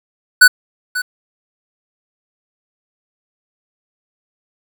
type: tone with echo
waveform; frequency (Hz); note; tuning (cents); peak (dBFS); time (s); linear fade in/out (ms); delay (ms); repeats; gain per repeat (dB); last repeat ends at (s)
square; 1490; F#6; +12; -3; 0.41-0.48; 10; 540; 1; -15; 1.02
effects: 7-bit